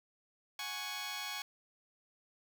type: chord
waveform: 10% pulse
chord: F# suspended second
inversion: none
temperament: just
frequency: 740 / 832.5 / 1110 Hz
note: F#5 / G#5 / C#6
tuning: 0 / +4 / +2 cents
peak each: -40 / -35 / -35 dBFS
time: 0.59-1.42 s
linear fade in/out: 2 ms
effects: none